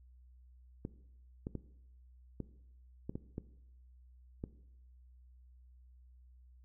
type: clicks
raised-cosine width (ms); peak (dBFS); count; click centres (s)
3; -26; 8; 0.851 / 1.469 / 1.553 / 2.403 / 3.095 / 3.155 / 3.381 / 4.439
effects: noise-tail reverb RT60 0.8 s tail -17 dB re dry + added 62 Hz sine -57 dBFS peak until 6.64 s